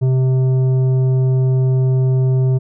sine tone with tanh clipping, 130 Hz, C3, 11 cents flat, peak -13 dBFS, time 0.01-2.59 s, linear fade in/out 20 ms, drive 9 dB, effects none

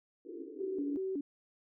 white band-pass noise, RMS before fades -45 dBFS, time 0.25-0.96 s, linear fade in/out 0 ms, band 280 to 440 Hz, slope 96 dB/octave
sine tone with vibrato, 329.6 Hz, E4, in tune, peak -33 dBFS, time 0.6-1.21 s, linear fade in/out 5 ms, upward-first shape square, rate 2.7 Hz, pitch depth 250 cents each way
effects none

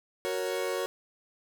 40% pulse chord, F# major, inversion none, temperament equal, 370 / 466.2 / 554.4 Hz, F#4 / A#4 / C#5, 0 / 0 / 0 cents, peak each -33 dBFS, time 0.25-0.86 s, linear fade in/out 0 ms, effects none

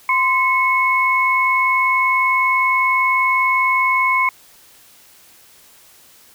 sine tone pair together, 1035.2 / 2195 Hz, C6 / C#7, -19 / -18 cents, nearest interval octave + minor second, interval 1301 cents, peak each -16 dBFS, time 0.09-4.29 s, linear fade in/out 2 ms, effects white hiss -48 dBFS RMS until 6.34 s

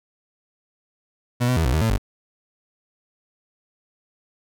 30% pulse tone with pitch steps, 122.1 / 125.9 / 81 / 61.8 / 78.5 / 112.1 / 50.5 Hz, B2 / B2 / E2 / B1 / D#2 / A2 / G#1, -19 / +34 / -30 / +2 / +16 / +33 / -48 cents, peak -15 dBFS, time 1.4-1.981 s, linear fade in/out 20 ms, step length 83 ms, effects none

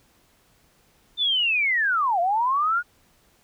sine linear two-way sweep, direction down then up, 3591 to 670 to 1463 Hz, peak -19 dBFS, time 1.17-2.83 s, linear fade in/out 50 ms, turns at 2.2 s, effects pink hiss -61 dBFS RMS until 3.43 s

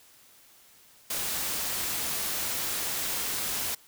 white noise, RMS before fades -31 dBFS, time 1.1-3.75 s, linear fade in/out 5 ms, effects white hiss -57 dBFS RMS until 3.87 s

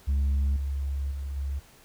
sine tone with level steps, 69.3 Hz, C#2, in tune, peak -19 / -26 / -30 / -27 dBFS, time 0.07-1.6 s, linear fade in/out 20 ms, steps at 0.56 / 1.11 / 1.36 s, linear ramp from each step 10 ms, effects tanh soft clip ceiling -21 dBFS + pink hiss -55 dBFS RMS until 1.84 s

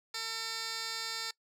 15% pulse tone with band-pass filter, 450 Hz, A4, 39 cents sharp, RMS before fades -38 dBFS, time 0.14-1.31 s, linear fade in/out 5 ms, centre 4900 Hz, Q 1.4, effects noise-tail reverb RT60 0.1 s tail -22 dB re dry

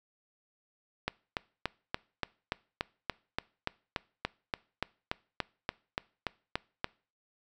click train, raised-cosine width 0.3 ms, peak -14 dBFS, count 21, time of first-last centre 1.08-6.844 s, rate 3.47 Hz, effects noise-tail reverb RT60 0.4 s tail -23 dB re dry

